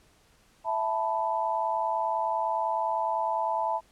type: chord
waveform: sine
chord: E suspended fourth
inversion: none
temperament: just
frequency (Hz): 659.3 / 879 / 988.9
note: E5 / A5 / B5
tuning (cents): 0 / -2 / +2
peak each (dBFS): -31 / -28 / -31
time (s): 0.64-3.81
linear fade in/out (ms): 50
effects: pink hiss -62 dBFS RMS until 3.91 s + low-pass 11000 Hz 12 dB/octave